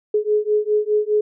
sine beating tone pair, 420 / 424.9 Hz, G#4 / G#4, +19 / +40 cents, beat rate 4.9 Hz, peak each -19 dBFS, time 0.14-1.21 s, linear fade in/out 5 ms, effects none

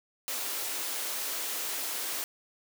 white high-pass noise, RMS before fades -34 dBFS, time 0.28-2.24 s, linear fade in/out 0 ms, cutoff 280 Hz, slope 24 dB/octave, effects none

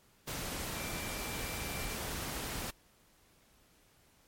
sine tone in noise, 2349 Hz, D7, in tune, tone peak -46 dBFS, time 0.74-1.95 s, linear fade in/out 10 ms, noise pink, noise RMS -39 dBFS, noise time 0.27-2.71 s, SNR -10 dB, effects pink hiss -66 dBFS RMS until 4.27 s + MP3 64 kbps

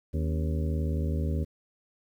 harmonic tone with a mistuned harmonic, 78.6 Hz, D#2, 18 cents sharp, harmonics 1 / 2 / 3 / 4 / 5 / 6 / 7, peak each -27 / -33 / -37 / -39 / -41 / -43 / -44 dBFS, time 0.13-1.45 s, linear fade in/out 20 ms, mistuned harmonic 4, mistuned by -150 cents, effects 10-bit

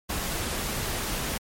pink noise, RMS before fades -30 dBFS, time 0.09-1.38 s, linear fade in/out 10 ms, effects MP3 64 kbps

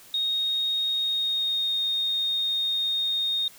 sine tone with pitch glide, 3729 to 3697 Hz, A#7 to A#7, 0 to -15 cents, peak -23 dBFS, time 0.14-3.48 s, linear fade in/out 2 ms, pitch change -15 cents, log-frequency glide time 0.96-1.75 s, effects white hiss -50 dBFS RMS until 3.58 s

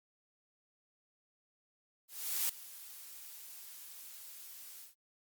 blue noise with ADSR envelope, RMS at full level -32 dBFS, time 2.08-4.95 s, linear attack 410 ms, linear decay 6 ms, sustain -18 dB, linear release 150 ms, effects Opus 48 kbps

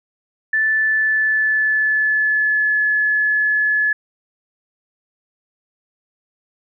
sine tone with pitch glide, 1755 to 1711.9 Hz, A6 to A6, -5 to -48 cents, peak -14 dBFS, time 0.53-3.93 s, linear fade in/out 5 ms, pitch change -43 cents, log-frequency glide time 0.67-2.83 s, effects none

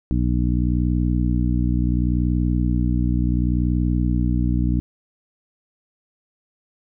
harmonic tone, 60.7 Hz, B1, 29 cents flat, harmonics 1 / 2 / 3 / 4 / 5, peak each -20 / -23 / -25 / -26 / -27 dBFS, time 0.11-4.8 s, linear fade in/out 0 ms, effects none

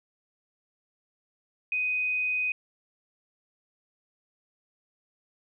sine tone, 2500 Hz, D#7, 8 cents sharp, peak -25 dBFS, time 1.72-2.52 s, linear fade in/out 2 ms, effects none

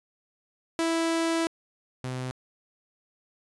sawtooth tone pair in turn, 329.6 / 127.96 Hz, E4 / C3, 0 / -38 cents, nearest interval octave + major third, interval 1638 cents, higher first, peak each -20 / -27 dBFS, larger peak first, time 0.79-1.47 / 2.04-2.31 s, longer first, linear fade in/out 0 ms, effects resampled to 24000 Hz

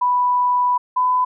sine tone pair in turn, 987.8 / 1003.3 Hz, B5 / B5, 0 / +27 cents, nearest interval unison, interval 27 cents, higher second, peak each -14 dBFS, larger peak neither, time 0.01-0.78 / 0.96-1.25 s, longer first, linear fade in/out 10 ms, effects none

